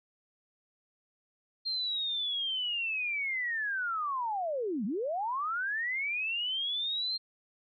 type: linear two-way sweep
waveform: sine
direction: down then up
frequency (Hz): 4207 to 182.7 to 4207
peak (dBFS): -30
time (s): 1.65-7.18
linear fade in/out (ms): 20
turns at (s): 4.85
effects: none